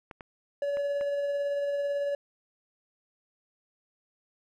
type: clicks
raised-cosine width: 0.5 ms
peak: -27 dBFS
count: 4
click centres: 0.112 / 0.208 / 0.771 / 1.011 s
type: tone with tremolo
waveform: triangle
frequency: 569 Hz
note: C#5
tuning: 45 cents sharp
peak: -24 dBFS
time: 0.62-2.15 s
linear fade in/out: 2 ms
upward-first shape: sine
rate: 18 Hz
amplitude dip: 25%
effects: none